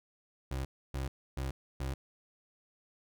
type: tone bursts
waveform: 30% pulse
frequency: 66.5 Hz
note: C2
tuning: 29 cents sharp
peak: -31 dBFS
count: 4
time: 0.51-1.94 s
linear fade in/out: 5 ms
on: 140 ms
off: 290 ms
effects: none